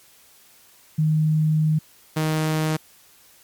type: tone pair in turn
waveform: sine / sawtooth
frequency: 155.4 / 156.39 Hz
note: D#3 / D#3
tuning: -2 / +9 cents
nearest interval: unison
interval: 11 cents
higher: second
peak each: -16 dBFS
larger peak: neither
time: 0.98-1.79 / 2.16-2.77 s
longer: first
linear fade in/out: 10 ms
effects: white hiss -53 dBFS RMS until 3.43 s + MP3 96 kbps